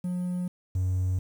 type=tone pair in turn; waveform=triangle; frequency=179.3 / 92.54 Hz; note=F3 / F#2; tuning=+46 / +1 cents; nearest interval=major seventh; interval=1145 cents; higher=first; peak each=-25 / -21 dBFS; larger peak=second; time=0.04-0.48 / 0.75-1.19 s; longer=neither; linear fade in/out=5 ms; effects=tanh soft clip ceiling -18 dBFS + 9-bit